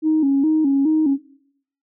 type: tone with vibrato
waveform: sine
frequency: 293.7 Hz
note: D4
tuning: in tune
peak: -13 dBFS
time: 0.02-1.18 s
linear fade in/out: 50 ms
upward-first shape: square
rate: 2.4 Hz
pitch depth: 110 cents each way
effects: noise-tail reverb RT60 0.7 s tail -21 dB re dry + tanh soft clip ceiling -9 dBFS